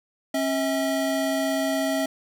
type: tone pair together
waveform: square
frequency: 271.2 / 645 Hz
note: C#4 / E5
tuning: -38 / -38 cents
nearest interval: octave + minor third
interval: 1500 cents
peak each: -26 dBFS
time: 0.34-2.06 s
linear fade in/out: 5 ms
effects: none